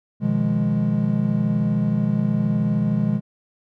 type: chord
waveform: triangle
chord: F half-diminished seventh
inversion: second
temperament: equal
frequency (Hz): 123.47 / 155.56 / 174.61 / 207.7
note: Cb3 / Eb3 / F3 / Ab3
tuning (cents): 0 / 0 / 0 / 0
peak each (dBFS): -23 / -22 / -24 / -19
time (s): 0.2-3.21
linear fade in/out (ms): 50
effects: none